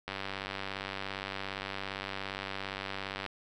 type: click train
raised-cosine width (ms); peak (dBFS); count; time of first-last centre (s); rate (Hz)
0.3; -20; 311; 0.08-3.263; 97.4
effects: none